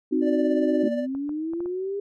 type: chord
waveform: sine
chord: C diminished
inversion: none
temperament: equal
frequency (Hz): 261.6 / 311.1 / 370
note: C4 / Eb4 / Gb4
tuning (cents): 0 / 0 / 0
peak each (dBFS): -24 / -23 / -26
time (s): 0.11-0.89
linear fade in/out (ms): 20
type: tone with tremolo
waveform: triangle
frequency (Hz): 587.3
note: D5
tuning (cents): 0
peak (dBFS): -22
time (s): 0.21-1.07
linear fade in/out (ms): 50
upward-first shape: sine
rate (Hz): 17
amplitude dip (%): 50
type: linear sweep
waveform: sine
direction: up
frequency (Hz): 221.4 to 406.7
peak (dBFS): -26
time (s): 0.83-2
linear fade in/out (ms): 5
type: clicks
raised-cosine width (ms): 1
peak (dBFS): -29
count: 5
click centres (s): 1.15 / 1.293 / 1.535 / 1.605 / 1.659
effects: none